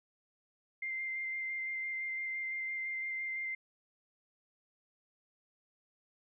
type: tone with vibrato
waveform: sine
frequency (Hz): 2093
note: C7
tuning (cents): 0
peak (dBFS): -35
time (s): 0.82-3.55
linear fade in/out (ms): 5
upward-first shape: square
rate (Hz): 5.9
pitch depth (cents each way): 10
effects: none